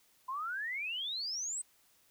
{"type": "exponential sweep", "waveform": "sine", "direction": "up", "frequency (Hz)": [1006, 8372], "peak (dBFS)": -35, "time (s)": [0.28, 1.62], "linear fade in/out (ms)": 10, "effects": ["white hiss -68 dBFS RMS until 2.1 s"]}